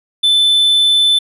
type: tone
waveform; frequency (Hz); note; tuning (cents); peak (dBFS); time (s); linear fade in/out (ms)
triangle; 3520; A7; 0; -7; 0.23-1.19; 10
effects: resampled to 32000 Hz